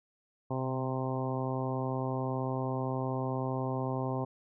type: harmonic tone with a mistuned harmonic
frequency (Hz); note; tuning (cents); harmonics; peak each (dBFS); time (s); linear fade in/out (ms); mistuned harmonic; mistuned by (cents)
130.81; C3; 0; 1 / 2 / 3 / 4 / 5 / 6 / 7 / 8; -34 / -37 / -39 / -40 / -41 / -42 / -42 / -43; 0.5-4.25; 10; 1; -27
effects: none